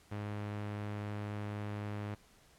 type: tone with low-pass filter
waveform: sawtooth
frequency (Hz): 103.83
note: G#2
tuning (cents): 0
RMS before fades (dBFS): -40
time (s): 0.11-2.15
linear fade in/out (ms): 10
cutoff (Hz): 2500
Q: 0.87
effects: pink hiss -64 dBFS RMS until 2.58 s + low-pass 12000 Hz 12 dB/octave